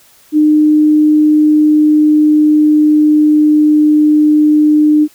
sine tone with pitch glide, 303.9 to 302.1 Hz, D#4 to D4, -41 to +49 cents, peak -5 dBFS, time 0.32-5.08 s, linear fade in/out 50 ms, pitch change -10 cents, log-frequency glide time 1.23-3.95 s, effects white hiss -46 dBFS RMS until 5.14 s

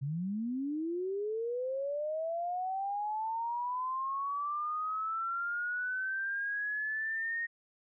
sine linear sweep, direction up, 130.81 to 1864.7 Hz, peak -32 dBFS, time 0.01-7.47 s, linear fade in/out 20 ms, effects none

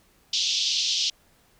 pink band-pass noise, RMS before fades -25 dBFS, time 0.33-1.1 s, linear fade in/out 5 ms, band 3000 to 6000 Hz, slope 48 dB/octave, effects pink hiss -61 dBFS RMS until 1.59 s

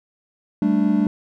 triangle chord, G suspended second, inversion none, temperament just, 196 / 220.5 / 294 Hz, G3 / A3 / D4, 0 / +4 / +2 cents, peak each -18 dBFS, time 0.62-1.07 s, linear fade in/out 2 ms, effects none

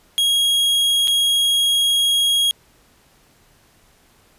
45% pulse tone with dropouts, 3289 Hz, G#7, 18 cents flat, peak -14 dBFS, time 0.18-2.51 s, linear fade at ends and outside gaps 0 ms, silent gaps 1.074-1.08 s, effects pink hiss -55 dBFS RMS until 4.38 s + resampled to 32000 Hz

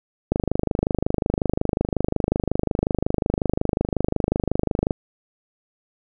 click train, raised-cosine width 2 ms, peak -6 dBFS, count 118, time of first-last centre 0.32-4.908 s, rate 25.5 Hz, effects none

